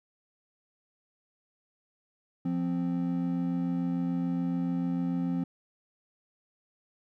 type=tone pair together; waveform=triangle; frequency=174.3 / 261.2 Hz; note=F3 / C4; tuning=-3 / -3 cents; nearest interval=perfect fifth; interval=700 cents; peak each=-28 dBFS; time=2.45-5.44 s; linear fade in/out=5 ms; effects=none